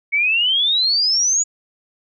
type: exponential sweep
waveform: sine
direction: up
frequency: 2217 to 6930 Hz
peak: -14 dBFS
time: 0.12-1.44 s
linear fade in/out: 20 ms
effects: none